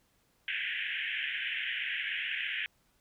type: band-pass noise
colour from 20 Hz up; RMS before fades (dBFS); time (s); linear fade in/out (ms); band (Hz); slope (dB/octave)
pink; -35; 0.48-2.66; 0; 1600 to 3200; 96
effects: pink hiss -71 dBFS RMS until 3 s